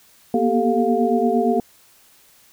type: tone cluster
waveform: sine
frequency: 234 / 242.7 / 391.9 / 439.5 / 704 Hz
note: A#3 / B3 / G4 / A4 / F5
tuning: +7 / -30 / 0 / -2 / +14 cents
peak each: -22 dBFS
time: 0.34-1.6 s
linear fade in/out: 2 ms
effects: white hiss -53 dBFS RMS until 2.52 s